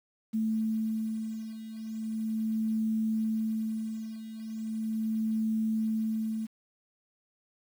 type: beating tone pair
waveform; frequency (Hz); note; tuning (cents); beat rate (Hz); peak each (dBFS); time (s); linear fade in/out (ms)
sine; 220 / 220.38; A3 / A3; 0 / +3; 0.38; -34 / -30; 0.33-6.47; 20
effects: 9-bit